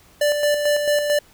square tone with tremolo, 588 Hz, D5, 2 cents sharp, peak -16 dBFS, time 0.21-1.19 s, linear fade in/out 5 ms, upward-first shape square, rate 4.5 Hz, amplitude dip 45%, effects pink hiss -52 dBFS RMS until 1.33 s

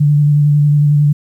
sine tone with vibrato, 146.83 Hz, D3, in tune, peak -7 dBFS, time 0-1.13 s, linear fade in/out 10 ms, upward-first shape square, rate 11 Hz, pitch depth 16 cents each way, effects 8-bit

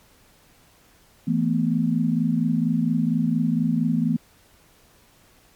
sine chord, E suspended fourth, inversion none, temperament equal with one note detuned, 164.81 / 222.6 / 246.9 Hz, E3 / A3 / B3, 0 / +20 / 0 cents, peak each -23 dBFS, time 1.27-4.17 s, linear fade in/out 10 ms, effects pink hiss -56 dBFS RMS until 5.55 s + MP3 96 kbps

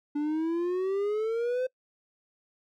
triangle exponential sweep, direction up, 289.7 to 518 Hz, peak -24 dBFS, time 0.15-1.67 s, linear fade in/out 10 ms, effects noise-tail reverb RT60 0.1 s tail -24 dB re dry

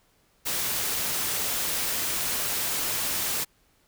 white noise, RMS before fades -28 dBFS, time 0.45-3.45 s, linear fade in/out 20 ms, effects pink hiss -65 dBFS RMS until 3.87 s

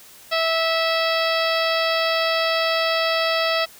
harmonic tone, 654 Hz, E5, 14 cents flat, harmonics 1 / 2 / 3 / 4 / 5 / 6 / 7 / 8, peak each -22 / -25 / -27 / -28 / -29 / -30 / -30 / -31 dBFS, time 0.31-3.66 s, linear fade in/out 20 ms, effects white hiss -46 dBFS RMS until 3.79 s

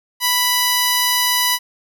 5% pulse tone with notch filter, 987.8 Hz, B5, in tune, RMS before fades -17 dBFS, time 0.2-1.59 s, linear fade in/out 50 ms, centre 7700 Hz, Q 1.6, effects none

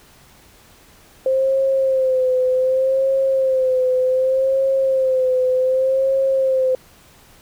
sine tone with vibrato, 523.3 Hz, C5, in tune, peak -14 dBFS, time 1.26-6.75 s, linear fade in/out 2 ms, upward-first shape sine, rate 0.66 Hz, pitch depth 45 cents each way, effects pink hiss -49 dBFS RMS until 7.41 s

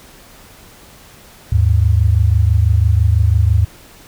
sine tone pair together, 77.78 / 103.82 Hz, D#2 / G#2, 0 / 0 cents, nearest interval perfect fourth, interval 500 cents, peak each -12 dBFS, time 1.52-3.65 s, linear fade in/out 5 ms, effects pink hiss -42 dBFS RMS until 4.07 s

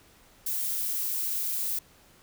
violet noise, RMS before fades -30 dBFS, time 0.46-1.79 s, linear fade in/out 5 ms, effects pink hiss -58 dBFS RMS until 2.22 s

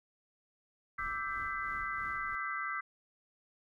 sine chord, E minor seventh, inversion third, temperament equal with one note detuned, 1174.7 / 1318.5 / 1568 / 2015 Hz, D6 / E6 / G6 / B6, 0 / 0 / 0 / +34 cents, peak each -40 dBFS, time 0.98-2.81 s, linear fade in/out 10 ms
brown noise with tremolo, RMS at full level -50 dBFS, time 0.99-2.35 s, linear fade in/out 0 ms, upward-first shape sine, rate 3 Hz, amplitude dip 60%
effects none

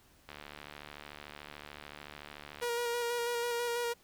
click train, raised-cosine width 0.3 ms, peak -29 dBFS, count 174, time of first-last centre 0.29-2.641 s, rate 73.6 Hz
sawtooth tone with vibrato, 476.1 Hz, A#4, 37 cents sharp, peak -28 dBFS, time 2.61-3.94 s, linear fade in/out 20 ms, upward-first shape square, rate 6.1 Hz, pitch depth 17 cents each way
effects pink hiss -64 dBFS RMS until 4.03 s

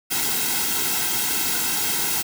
white noise with comb filter, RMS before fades -23 dBFS, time 0.1-2.23 s, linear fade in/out 20 ms, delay 1.7 ms, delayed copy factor -0.85, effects none

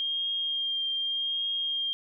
sine tone with vibrato, 3215 Hz, G7, 43 cents sharp, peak -27 dBFS, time 0-1.93 s, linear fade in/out 0 ms, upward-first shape triangle, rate 0.84 Hz, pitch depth 18 cents each way, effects none

